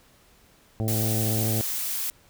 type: harmonic tone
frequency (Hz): 110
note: A2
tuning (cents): 0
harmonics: 1 / 2 / 3 / 4 / 5 / 6 / 7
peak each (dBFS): -25 / -31 / -35 / -37 / -39 / -41 / -42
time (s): 0.8-1.61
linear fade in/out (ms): 0
type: noise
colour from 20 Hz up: blue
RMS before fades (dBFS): -29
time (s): 0.88-2.1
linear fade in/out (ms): 0
effects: pink hiss -58 dBFS RMS until 2.29 s